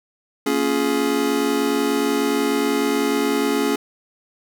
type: chord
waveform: square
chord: Bb minor seventh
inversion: none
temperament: just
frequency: 233.1 / 279.7 / 349.6 / 419.5 Hz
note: Bb3 / Db4 / F4 / Ab4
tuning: 0 / +16 / +2 / +17 cents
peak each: -27 / -22 / -28 / -23 dBFS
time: 0.46-3.76 s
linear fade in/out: 5 ms
effects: none